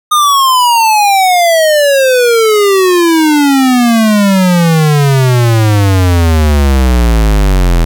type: exponential sweep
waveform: square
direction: down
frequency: 1235 to 41.2 Hz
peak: -6 dBFS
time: 0.11-7.85 s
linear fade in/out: 10 ms
effects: 8-bit